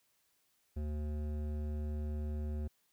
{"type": "tone with hard clipping", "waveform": "sine", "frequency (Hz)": 75, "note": "D2", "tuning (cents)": 37, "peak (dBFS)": -37, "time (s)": [0.76, 2.68], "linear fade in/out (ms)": 10, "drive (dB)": 13, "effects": ["white hiss -75 dBFS RMS until 2.92 s"]}